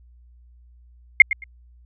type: tone with echo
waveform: sine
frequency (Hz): 2130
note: C7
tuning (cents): +30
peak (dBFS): -3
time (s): 1.2-1.22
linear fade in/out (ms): 2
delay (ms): 110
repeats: 2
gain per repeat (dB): -15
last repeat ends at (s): 1.44
effects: added 60 Hz sine -48 dBFS peak until 1.85 s